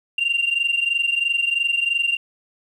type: tone pair together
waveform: sine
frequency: 2771 / 2794 Hz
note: F7 / F7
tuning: -14 / 0 cents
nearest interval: unison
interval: 14 cents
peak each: -19 / -21 dBFS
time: 0.18-2.17 s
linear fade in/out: 5 ms
effects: tanh soft clip ceiling -13 dBFS + 9-bit